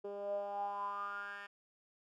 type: tone with band-pass filter sweep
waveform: 10% pulse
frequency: 201.7 Hz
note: G3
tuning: 50 cents sharp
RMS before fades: -41 dBFS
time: 0.04-1.47 s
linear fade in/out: 10 ms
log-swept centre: 450 to 1900 Hz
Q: 8.6
effects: none